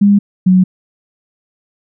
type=tone pair in turn; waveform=sine; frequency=202.3 / 184.84 Hz; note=G#3 / F#3; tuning=-45 / -1 cents; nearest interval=major second; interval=156 cents; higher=first; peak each=-5 dBFS; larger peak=neither; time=0.01-0.19 / 0.46-0.64 s; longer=neither; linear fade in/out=10 ms; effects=none